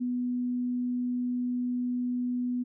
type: tone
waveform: sine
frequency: 246.9 Hz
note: B3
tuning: in tune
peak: -27 dBFS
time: 0-2.64 s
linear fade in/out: 20 ms
effects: none